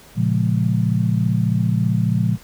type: chord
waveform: sine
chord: Bb minor seventh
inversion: none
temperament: just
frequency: 116.54 / 139.85 / 174.81 / 209.8 Hz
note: Bb2 / Db3 / F3 / Ab3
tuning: 0 / +16 / +2 / +18 cents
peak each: -19 / -23 / -20 / -24 dBFS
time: 0.15-2.38 s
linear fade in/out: 50 ms
effects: pink hiss -46 dBFS RMS until 2.43 s